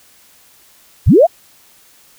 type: linear sweep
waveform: sine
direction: up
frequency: 33.38 to 738 Hz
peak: -4 dBFS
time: 1.06-1.27 s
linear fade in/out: 20 ms
effects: white hiss -48 dBFS RMS until 2.18 s